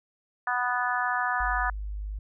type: harmonic tone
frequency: 246.9 Hz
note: B3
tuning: in tune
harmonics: 3 / 4 / 5 / 6 / 7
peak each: -31 / -31 / -31 / -31 / -31 dBFS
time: 0.47-1.7 s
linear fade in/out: 2 ms
type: tone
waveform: sine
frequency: 51 Hz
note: G#1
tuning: 31 cents flat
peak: -31 dBFS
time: 1.4-2.19 s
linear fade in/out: 5 ms
effects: none